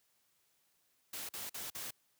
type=noise bursts; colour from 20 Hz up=white; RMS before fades=-43 dBFS; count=4; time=1.13-1.908 s; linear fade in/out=5 ms; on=160 ms; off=46 ms; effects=white hiss -75 dBFS RMS until 2.19 s + high-pass 60 Hz 12 dB/octave